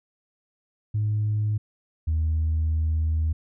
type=tone pair in turn; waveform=sine; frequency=106 / 79.19 Hz; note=G#2 / D#2; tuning=+36 / +31 cents; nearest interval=perfect fourth; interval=505 cents; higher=first; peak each=-20 / -19 dBFS; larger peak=second; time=0.94-1.58 / 2.07-3.33 s; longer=second; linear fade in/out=10 ms; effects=tanh soft clip ceiling -18 dBFS